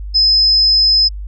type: tone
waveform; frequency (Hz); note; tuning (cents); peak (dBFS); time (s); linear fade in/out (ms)
sine; 5100; D#8; +42; -8; 0.14-1.09; 20
effects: added 50 Hz sine -23 dBFS peak until 1.27 s